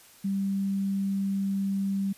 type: tone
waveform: sine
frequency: 196 Hz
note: G3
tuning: in tune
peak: -25 dBFS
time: 0.24-2.13 s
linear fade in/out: 10 ms
effects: white hiss -54 dBFS RMS until 2.17 s + resampled to 32000 Hz